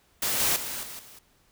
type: noise with level steps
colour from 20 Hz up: white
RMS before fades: -27 / -24 / -34 / -40 / -49 dBFS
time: 0.22-1.19 s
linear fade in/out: 5 ms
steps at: 0.4 / 0.56 / 0.83 / 0.99 s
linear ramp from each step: 2 ms
effects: pink hiss -64 dBFS RMS until 1.51 s